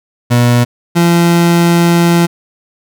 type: tone pair in turn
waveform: 30% pulse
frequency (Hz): 120.9 / 170.98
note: B2 / F3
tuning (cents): -36 / -36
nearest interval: tritone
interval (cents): 600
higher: second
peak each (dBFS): -4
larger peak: neither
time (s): 0.3-0.65 / 0.95-2.27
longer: second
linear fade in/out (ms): 20
effects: none